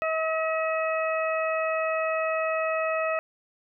harmonic tone, 640 Hz, D#5, 49 cents sharp, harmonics 1 / 2 / 3 / 4, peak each -26 / -30 / -35 / -33 dBFS, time 0.02-3.19 s, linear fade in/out 0 ms, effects none

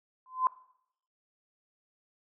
sine tone with exponential growth, 1027 Hz, C6, 33 cents flat, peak -19 dBFS, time 0.26-0.47 s, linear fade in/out 1 ms, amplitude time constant 45 ms, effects noise-tail reverb RT60 0.7 s tail -20 dB re dry

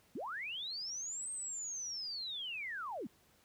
sine linear two-way sweep, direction up then down, 174.61 to 8430 to 174.61 Hz, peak -39 dBFS, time 0.15-3.07 s, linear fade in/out 5 ms, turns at 1.31 s, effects pink hiss -68 dBFS RMS until 3.44 s + high-pass 60 Hz 12 dB/octave

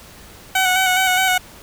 15% pulse tone with vibrato, 746 Hz, F#5, 14 cents sharp, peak -8 dBFS, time 0.55-1.38 s, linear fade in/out 5 ms, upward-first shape square, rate 4.8 Hz, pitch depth 26 cents each way, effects pink hiss -42 dBFS RMS until 1.62 s

